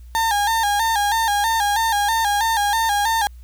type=tone with vibrato; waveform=35% pulse; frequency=860 Hz; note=A5; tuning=40 cents flat; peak=-15 dBFS; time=0.15-3.27 s; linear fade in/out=0 ms; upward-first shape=square; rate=3.1 Hz; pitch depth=88 cents each way; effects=added 60 Hz sine -37 dBFS peak until 3.43 s + white hiss -60 dBFS RMS until 3.43 s